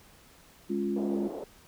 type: chord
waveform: sine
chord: Db major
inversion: second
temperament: equal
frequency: 207.7 / 277.2 / 349.2 Hz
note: Ab3 / Db4 / F4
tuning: 0 / 0 / 0 cents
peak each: -31 / -34 / -31 dBFS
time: 0.69-1.29 s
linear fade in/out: 20 ms
type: band-pass noise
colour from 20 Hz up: pink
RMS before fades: -39 dBFS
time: 0.96-1.44 s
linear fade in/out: 2 ms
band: 310 to 660 Hz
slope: 24 dB/octave
effects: pink hiss -57 dBFS RMS until 1.67 s